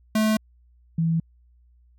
square / sine tone pair in turn, 216.8 / 164.26 Hz, A3 / E3, -25 / -6 cents, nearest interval perfect fourth, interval 481 cents, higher first, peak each -19 dBFS, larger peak neither, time 0.15-0.37 / 0.98-1.2 s, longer neither, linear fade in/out 5 ms, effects added 60 Hz sine -54 dBFS peak until 1.98 s

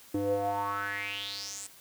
square tone with band-pass filter sweep, 100.4 Hz, G2, 42 cents sharp, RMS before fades -33 dBFS, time 0.14-1.67 s, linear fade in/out 5 ms, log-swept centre 350 to 8400 Hz, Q 5.9, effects white hiss -54 dBFS RMS until 1.8 s + high-pass 60 Hz 12 dB/octave

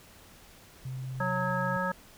sine tone with pitch glide, 130 to 131.81 Hz, C3 to C3, -11 to +13 cents, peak -34 dBFS, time 0.85-1.77 s, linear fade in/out 5 ms, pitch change +24 cents, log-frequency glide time 1.36-1.5 s
harmonic tone, 183.3 Hz, F#3, 16 cents flat, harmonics 1 / 3 / 5 / 7 / 9, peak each -34 / -34 / -34 / -34 / -34 dBFS, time 1.2-1.92 s, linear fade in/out 5 ms
effects pink hiss -54 dBFS RMS until 2.17 s

